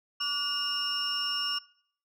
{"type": "tone cluster", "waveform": "sine", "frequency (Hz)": [1157, 1447, 2844, 5390], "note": ["D6", "F#6", "F7", "E8"], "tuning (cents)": [-26, -39, 31, 38], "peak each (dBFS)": [-37, -38, -31, -31], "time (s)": [0.2, 1.59], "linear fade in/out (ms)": 10, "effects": ["noise-tail reverb RT60 0.6 s tail -22 dB re dry", "tanh soft clip ceiling -22 dBFS"]}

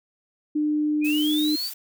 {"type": "tone with pitch glide", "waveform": "sine", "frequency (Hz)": [300.8, 303.2], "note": ["D4", "D#4"], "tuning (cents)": [42, -45], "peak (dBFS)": -20, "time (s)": [0.55, 1.56], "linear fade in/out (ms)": 10, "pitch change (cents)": 13, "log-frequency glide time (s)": [1.11, 1.32]}
{"type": "linear sweep", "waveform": "sine", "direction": "up", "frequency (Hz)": [2383, 4699], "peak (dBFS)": -26, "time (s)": [1.01, 1.71], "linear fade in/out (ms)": 50}
{"type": "noise", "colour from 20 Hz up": "blue", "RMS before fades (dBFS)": -36, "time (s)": [1.04, 1.74], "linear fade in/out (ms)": 10}
{"effects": []}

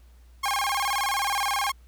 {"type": "tone with vibrato", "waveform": "sawtooth", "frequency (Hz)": 932.3, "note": "A#5", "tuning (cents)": 0, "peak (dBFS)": -20, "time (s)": [0.43, 1.72], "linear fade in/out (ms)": 10, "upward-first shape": "square", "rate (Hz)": 19, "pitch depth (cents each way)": 260, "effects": ["added 60 Hz sine -49 dBFS peak until 1.87 s", "pink hiss -64 dBFS RMS until 1.87 s"]}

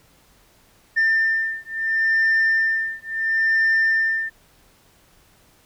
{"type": "beating tone pair", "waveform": "sine", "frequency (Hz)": [1794, 1794.73], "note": ["A6", "A6"], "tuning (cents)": [33, 34], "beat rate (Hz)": 0.73, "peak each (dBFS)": -19, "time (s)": [0.96, 4.3], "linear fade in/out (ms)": 20, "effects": ["tanh soft clip ceiling -13 dBFS", "pink hiss -56 dBFS RMS until 5.65 s"]}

